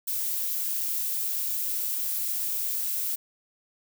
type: noise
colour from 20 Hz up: violet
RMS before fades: -29 dBFS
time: 0.07-3.16 s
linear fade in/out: 10 ms
effects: none